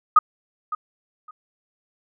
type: tone with echo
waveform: sine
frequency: 1244.5 Hz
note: D#6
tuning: in tune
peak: -8 dBFS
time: 0.16-0.19 s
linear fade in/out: 5 ms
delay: 560 ms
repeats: 2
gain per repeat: -15 dB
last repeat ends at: 1.31 s
effects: none